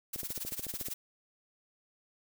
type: noise with tremolo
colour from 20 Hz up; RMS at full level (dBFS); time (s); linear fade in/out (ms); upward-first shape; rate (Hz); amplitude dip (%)
blue; -36; 0.13-0.94; 5; sine; 18; 85
type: click train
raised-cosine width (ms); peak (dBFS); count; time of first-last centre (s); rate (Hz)
2; -31; 11; 0.16-0.885; 13.8
effects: none